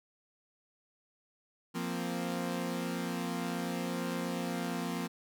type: chord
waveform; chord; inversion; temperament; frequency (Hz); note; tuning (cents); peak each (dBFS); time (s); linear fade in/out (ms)
sawtooth; F suspended fourth; none; equal; 174.61 / 233.1 / 261.6; F3 / Bb3 / C4; 0 / 0 / 0; -33 / -34 / -35; 1.74-5.08; 20
effects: none